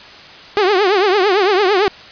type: tone with vibrato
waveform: sawtooth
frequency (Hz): 392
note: G4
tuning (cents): 0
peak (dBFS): -7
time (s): 0.57-1.88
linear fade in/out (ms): 0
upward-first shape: triangle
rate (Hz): 8.9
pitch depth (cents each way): 190
effects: white hiss -37 dBFS RMS until 2.11 s + resampled to 11025 Hz